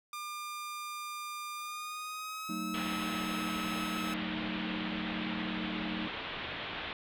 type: tone with pitch glide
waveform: sawtooth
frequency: 1200 to 1293.6 Hz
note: D6 to E6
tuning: +37 to -33 cents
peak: -35 dBFS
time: 0.13-4.14 s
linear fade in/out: 2 ms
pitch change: +130 cents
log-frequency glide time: 1.56-2.62 s
type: chord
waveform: triangle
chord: D# diminished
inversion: first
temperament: just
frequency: 186.68 / 224 / 311.1 Hz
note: F#3 / A3 / D#4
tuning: +16 / +31 / 0 cents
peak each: -38 dBFS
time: 2.49-6.08 s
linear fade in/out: 5 ms
type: low-pass noise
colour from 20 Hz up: white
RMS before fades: -40 dBFS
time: 2.74-6.93 s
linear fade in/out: 2 ms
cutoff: 3600 Hz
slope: 48 dB/octave
effects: none